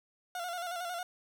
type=tone with vibrato; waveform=30% pulse; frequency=704 Hz; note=F5; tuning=14 cents sharp; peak=-33 dBFS; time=0.35-1.03 s; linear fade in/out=2 ms; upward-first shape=square; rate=11 Hz; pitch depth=50 cents each way; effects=none